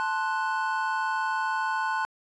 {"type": "chord", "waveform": "triangle", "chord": "F# diminished", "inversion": "first", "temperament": "equal", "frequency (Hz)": [880, 1046.5, 1480], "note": ["A5", "C6", "F#6"], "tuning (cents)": [0, 0, 0], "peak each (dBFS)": [-27, -29, -28], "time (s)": [0, 2.05], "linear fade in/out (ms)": 0, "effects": ["resampled to 22050 Hz"]}